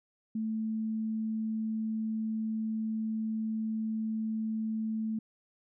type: tone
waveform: sine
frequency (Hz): 220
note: A3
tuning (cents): 0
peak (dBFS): -30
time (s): 0.35-5.19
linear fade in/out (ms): 5
effects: none